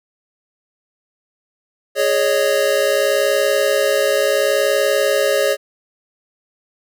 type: chord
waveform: square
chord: Ab suspended fourth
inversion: none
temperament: equal with one note detuned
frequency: 415.3 / 554.4 / 615.1 Hz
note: Ab4 / Db5 / Eb5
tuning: 0 / 0 / -20 cents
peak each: -21 / -17 / -21 dBFS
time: 1.95-5.57 s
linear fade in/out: 50 ms
effects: none